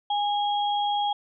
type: tone pair together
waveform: sine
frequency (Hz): 822 / 3288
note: G#5 / G#7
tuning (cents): -18 / -18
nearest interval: 2 octaves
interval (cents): 2400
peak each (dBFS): -23 / -31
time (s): 0.1-1.13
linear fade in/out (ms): 5
effects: none